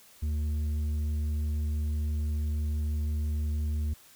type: tone with tanh clipping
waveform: sine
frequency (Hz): 75.5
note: D2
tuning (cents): +48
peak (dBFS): -28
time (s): 0.22-3.94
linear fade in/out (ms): 10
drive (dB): 6
effects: white hiss -56 dBFS RMS until 4.15 s